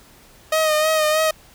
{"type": "tone with vibrato", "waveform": "sawtooth", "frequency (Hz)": 622.3, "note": "D#5", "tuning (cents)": 0, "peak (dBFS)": -12, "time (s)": [0.52, 1.31], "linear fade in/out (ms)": 5, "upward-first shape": "sine", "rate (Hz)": 3.2, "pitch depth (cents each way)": 36, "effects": ["pink hiss -49 dBFS RMS until 1.54 s"]}